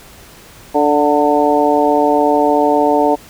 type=harmonic tone with a mistuned harmonic; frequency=146.83 Hz; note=D3; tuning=in tune; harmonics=2 / 3 / 4 / 5 / 6; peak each=-16 / -16 / -16 / -16 / -16 dBFS; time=0.74-3.16 s; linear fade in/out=20 ms; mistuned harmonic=6; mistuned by=+32 cents; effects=pink hiss -40 dBFS RMS until 3.29 s